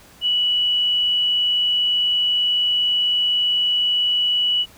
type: tone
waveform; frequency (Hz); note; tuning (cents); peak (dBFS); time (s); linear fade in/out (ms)
sine; 2946; F#7; -8; -16; 0.21-4.66; 50
effects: pink hiss -48 dBFS RMS until 4.77 s